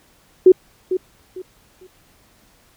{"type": "tone with echo", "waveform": "sine", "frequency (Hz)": 370, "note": "F#4", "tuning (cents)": 0, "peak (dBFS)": -4, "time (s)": [0.46, 0.52], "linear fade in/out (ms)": 5, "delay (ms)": 450, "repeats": 3, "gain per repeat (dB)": -12, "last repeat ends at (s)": 1.87, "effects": ["pink hiss -55 dBFS RMS until 2.76 s"]}